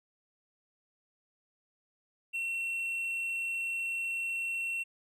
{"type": "tone", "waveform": "triangle", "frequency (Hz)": 2716, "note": "F7", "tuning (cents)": -49, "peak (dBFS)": -30, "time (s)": [2.33, 4.84], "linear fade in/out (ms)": 20, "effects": []}